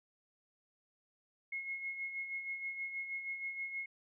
sine tone with tremolo, 2166 Hz, C#7, 41 cents flat, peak -36 dBFS, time 1.52-3.86 s, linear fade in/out 5 ms, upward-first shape sine, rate 6.3 Hz, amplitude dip 55%, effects none

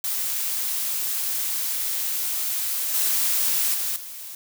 blue noise with level steps, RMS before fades -26 / -22 / -26 / -37 dBFS, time 0.04-4.35 s, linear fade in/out 2 ms, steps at 2.94 / 3.74 / 3.96 s, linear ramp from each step 2 ms, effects none

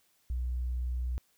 triangle tone with tanh clipping, 61.74 Hz, B1, in tune, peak -30 dBFS, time 0.3-1.18 s, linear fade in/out 0 ms, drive 5 dB, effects white hiss -70 dBFS RMS until 1.37 s

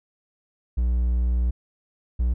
triangle tone pair in turn, 60.2 / 60.5 Hz, B1 / B1, -44 / -35 cents, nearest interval unison, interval 9 cents, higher second, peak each -17 dBFS, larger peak neither, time 0.77-1.51 / 2.19-2.34 s, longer first, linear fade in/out 10 ms, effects none

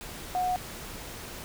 sine tone in noise, 730 Hz, F#5, 24 cents flat, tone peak -25 dBFS, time 0.35-0.56 s, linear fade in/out 0 ms, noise pink, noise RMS -41 dBFS, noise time 0.01-1.44 s, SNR +13 dB, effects none

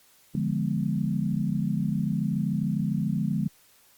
sine chord, D diminished seventh, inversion none, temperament equal with one note detuned, 147.34 / 174.61 / 207.7 / 246.9 Hz, D3 / F3 / Ab3 / Cb4, +6 / 0 / 0 / 0 cents, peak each -29 / -29 / -28 / -34 dBFS, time 0.35-3.48 s, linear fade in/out 2 ms, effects white hiss -59 dBFS RMS until 3.97 s + Opus 48 kbps

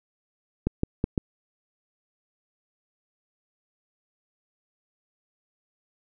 clicks, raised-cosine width 3 ms, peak -10 dBFS, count 4, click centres 0.67 / 0.834 / 1.041 / 1.178 s, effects none

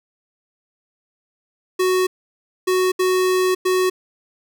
square tone bursts at uneven times, 370 Hz, F#4, in tune, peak -16 dBFS, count 4, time 1.79-2.07 / 2.67-2.92 / 2.99-3.55 / 3.65-3.9 s, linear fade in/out 10 ms, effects none

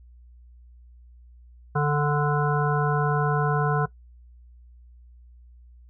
harmonic tone, 147 Hz, D3, 2 cents sharp, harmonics 1 / 3 / 5 / 7 / 9 / 10, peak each -22 / -27 / -29 / -30 / -32 / -32 dBFS, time 1.75-3.86 s, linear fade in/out 10 ms, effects noise-tail reverb RT60 0.1 s tail -18 dB re dry + added 60 Hz sine -47 dBFS peak until 5.89 s

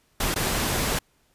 pink noise with dropouts, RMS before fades -25 dBFS, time 0.2-0.99 s, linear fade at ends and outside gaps 5 ms, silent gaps 0.343-0.359 s, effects pink hiss -65 dBFS RMS until 1.34 s + resampled to 32000 Hz

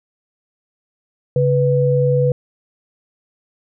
sine tone pair together, 138.59 / 493.9 Hz, C#3 / B4, 0 / 0 cents, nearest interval octave + minor seventh, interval 2200 cents, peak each -15 dBFS, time 1.36-2.32 s, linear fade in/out 2 ms, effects none

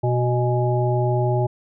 harmonic tone with a mistuned harmonic, 123.47 Hz, B2, in tune, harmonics 1 / 3 / 5 / 7, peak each -19 / -24 / -26 / -27 dBFS, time 0.03-1.47 s, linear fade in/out 10 ms, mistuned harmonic 7, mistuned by -60 cents, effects none

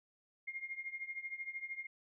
sine tone with tremolo, 2128 Hz, C7, 29 cents sharp, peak -37 dBFS, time 0.47-1.87 s, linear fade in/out 10 ms, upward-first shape triangle, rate 13 Hz, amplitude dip 90%, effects none

